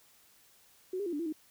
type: tone with pitch steps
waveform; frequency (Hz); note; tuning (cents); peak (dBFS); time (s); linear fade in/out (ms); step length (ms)
sine; 370.7 / 405.9 / 346.2 / 292.3 / 337 / 310.5; F#4 / G#4 / F4 / D4 / E4 / D#4; +3 / -40 / -15 / -8 / +38 / -3; -32; 0.93-1.326; 5; 66
effects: white hiss -63 dBFS RMS until 1.5 s